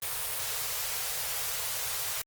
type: band-stop noise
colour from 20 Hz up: white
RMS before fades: -33 dBFS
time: 0.02-2.22 s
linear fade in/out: 5 ms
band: 150 to 420 Hz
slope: 96 dB/octave
effects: Opus 32 kbps